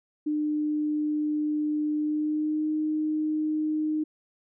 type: tone with pitch glide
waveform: sine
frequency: 301.3 to 308 Hz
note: D4 to D#4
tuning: +44 to -17 cents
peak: -24 dBFS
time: 0.26-4.04 s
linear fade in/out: 10 ms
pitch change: +39 cents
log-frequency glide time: 1.96-2.7 s
effects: none